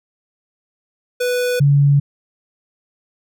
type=tone pair in turn; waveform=square / sine; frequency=493.9 / 142.08 Hz; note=B4 / C#3; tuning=0 / +43 cents; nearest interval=octave + minor seventh; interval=2157 cents; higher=first; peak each=-17 / -9 dBFS; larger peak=second; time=1.2-1.6 / 1.6-2 s; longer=neither; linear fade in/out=10 ms; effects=none